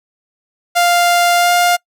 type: tone with pitch glide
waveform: sawtooth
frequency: 698.5 to 704.6 Hz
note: F5 to F5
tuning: 0 to +15 cents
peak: -6 dBFS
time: 0.75-1.77 s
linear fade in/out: 20 ms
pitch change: +15 cents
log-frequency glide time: 1.36-1.52 s
effects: noise-tail reverb RT60 0.1 s tail -25 dB re dry